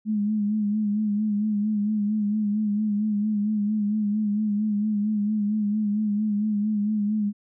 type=tone with vibrato; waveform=sine; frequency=210 Hz; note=G#3; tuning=19 cents sharp; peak=-21 dBFS; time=0.05-7.33 s; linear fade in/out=50 ms; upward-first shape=sine; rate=4.4 Hz; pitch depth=52 cents each way; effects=none